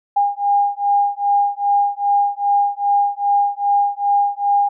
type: beating tone pair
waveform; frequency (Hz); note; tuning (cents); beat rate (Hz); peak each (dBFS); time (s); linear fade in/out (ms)
sine; 809 / 811.5; G#5 / G#5; -46 / -40; 2.5; -17; 0.16-4.69; 10
effects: none